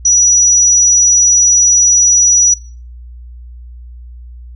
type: tone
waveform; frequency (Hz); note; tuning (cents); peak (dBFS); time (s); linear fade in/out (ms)
sine; 5860; F#8; -18; -6; 0.05-2.54; 5
effects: noise-tail reverb RT60 0.4 s tail -21 dB re dry + added 60 Hz sine -29 dBFS peak until 4.55 s